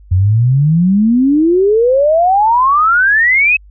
sine exponential sweep, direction up, 87.5 to 2600 Hz, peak -7 dBFS, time 0.11-3.57 s, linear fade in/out 10 ms, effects added 50 Hz sine -37 dBFS peak until 3.7 s

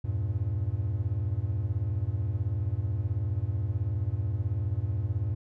triangle chord, E diminished, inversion none, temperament equal, 82.41 / 98 / 116.54 Hz, E2 / G2 / Bb2, 0 / 0 / 0 cents, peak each -33 / -27 / -30 dBFS, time 0.04-5.35 s, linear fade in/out 10 ms, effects none

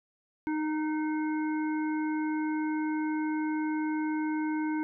harmonic tone with a mistuned harmonic, 309 Hz, D#4, 12 cents flat, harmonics 1 / 3 / 5 / 7, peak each -28 / -38 / -42 / -45 dBFS, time 0.47-4.83 s, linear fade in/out 0 ms, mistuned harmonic 5, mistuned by -24 cents, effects none

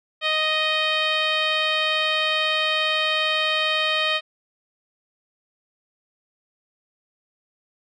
10% pulse tone with low-pass filter, 622.3 Hz, D#5, in tune, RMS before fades -22 dBFS, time 0.21-4.21 s, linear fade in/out 50 ms, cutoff 3500 Hz, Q 2.2, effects none

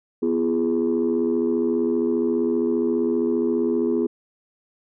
sine chord, F diminished, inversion second, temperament equal with one note detuned, 246.9 / 340.3 / 415.3 Hz, Cb4 / F4 / Ab4, 0 / -45 / 0 cents, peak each -22 dBFS, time 0.22-4.07 s, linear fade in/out 10 ms, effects tanh soft clip ceiling -13 dBFS

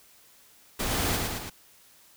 pink noise with echo, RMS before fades -29 dBFS, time 0.79-1.17 s, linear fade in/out 10 ms, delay 110 ms, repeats 3, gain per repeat -3 dB, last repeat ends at 1.5 s, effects white hiss -57 dBFS RMS until 2.16 s

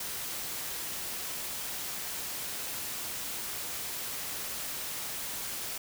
white noise, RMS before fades -37 dBFS, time 0-5.78 s, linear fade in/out 5 ms, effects none

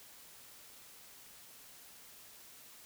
silence, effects white hiss -56 dBFS RMS until 2.85 s

